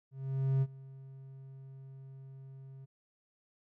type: tone with ADSR envelope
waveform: triangle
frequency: 134.3 Hz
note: C3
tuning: 46 cents sharp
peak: -23 dBFS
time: 0.11-2.86 s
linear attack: 510 ms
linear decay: 45 ms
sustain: -22 dB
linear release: 19 ms
effects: none